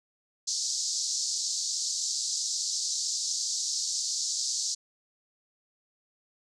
white band-pass noise, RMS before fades -31 dBFS, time 0.47-4.75 s, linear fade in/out 10 ms, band 4300 to 7300 Hz, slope 48 dB/octave, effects none

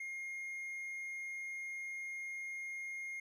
triangle tone, 2134 Hz, C7, 34 cents sharp, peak -39 dBFS, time 0-3.2 s, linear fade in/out 5 ms, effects none

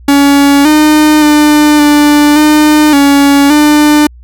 45% pulse tone with pitch steps, 282.1 / 304.8 / 299.1 / 294.5 / 303 / 281.7 / 298.5 Hz, C#4 / D#4 / D4 / D4 / D#4 / C#4 / D4, +30 / -36 / +32 / +5 / -46 / +28 / +28 cents, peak -3 dBFS, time 0.08-4.07 s, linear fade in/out 5 ms, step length 570 ms, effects added 60 Hz sine -31 dBFS peak until 4.23 s

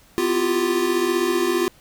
square tone cluster, 253.2 / 336 / 351.2 / 392.8 Hz, B3 / E4 / F4 / G4, +43 / +33 / +10 / +4 cents, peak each -29 / -29 / -21 / -26 dBFS, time 0.18-1.68 s, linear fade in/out 0 ms, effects pink hiss -53 dBFS RMS until 1.8 s

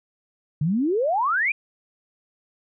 sine exponential sweep, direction up, 140.2 to 2489 Hz, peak -19 dBFS, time 0.61-1.52 s, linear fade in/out 5 ms, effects none

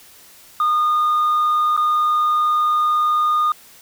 sine tone with dropouts, 1223 Hz, D#6, 30 cents flat, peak -12 dBFS, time 0.6-3.52 s, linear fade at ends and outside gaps 2 ms, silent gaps 1.766-1.775 s, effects tanh soft clip ceiling -13 dBFS + white hiss -46 dBFS RMS until 3.81 s

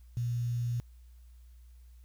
sine tone with quantisation, 120 Hz, B2, 49 cents flat, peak -29 dBFS, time 0.17-0.8 s, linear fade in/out 0 ms, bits 9, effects added 60 Hz sine -51 dBFS peak until 2.04 s + white hiss -72 dBFS RMS until 2.04 s

